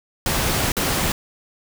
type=noise with dropouts; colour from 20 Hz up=pink; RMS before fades=-21 dBFS; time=0.26-1.12 s; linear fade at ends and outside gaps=2 ms; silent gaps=0.72-0.767 s; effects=none